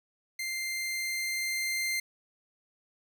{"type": "tone with level ramp", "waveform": "sawtooth", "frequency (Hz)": 2093, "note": "C7", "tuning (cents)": 0, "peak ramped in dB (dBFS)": [-29, -25], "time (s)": [0.39, 2], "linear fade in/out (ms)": 5, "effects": []}